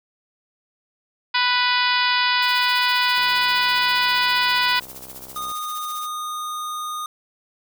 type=harmonic tone; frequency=493.9 Hz; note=B4; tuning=in tune; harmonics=2 / 3 / 4 / 5 / 6 / 7 / 8 / 9 / 10; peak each=-22 / -24 / -25 / -26 / -27 / -27 / -28 / -29 / -29 dBFS; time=1.34-4.8 s; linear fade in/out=10 ms
type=noise with tremolo; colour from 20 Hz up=blue; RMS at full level=-36 dBFS; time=2.42-6.07 s; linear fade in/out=5 ms; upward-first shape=sine; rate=15 Hz; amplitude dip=70%
type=click train; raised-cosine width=1 ms; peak=-29 dBFS; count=153; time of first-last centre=3.18-5.515 s; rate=65.1 Hz
type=tone; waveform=square; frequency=1230 Hz; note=D#6; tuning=20 cents flat; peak=-27 dBFS; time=5.36-7.06 s; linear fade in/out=2 ms
effects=none